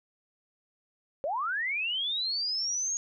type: linear sweep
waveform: sine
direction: up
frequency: 523.3 to 6645 Hz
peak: -28 dBFS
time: 1.24-2.97 s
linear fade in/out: 0 ms
effects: none